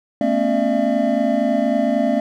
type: tone cluster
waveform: triangle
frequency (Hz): 222.3 / 246.2 / 275.2 / 601 / 671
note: A3 / B3 / C#4 / D5 / E5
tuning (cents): +18 / -5 / -12 / +40 / +31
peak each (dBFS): -20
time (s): 0.21-2.2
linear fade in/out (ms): 2
effects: none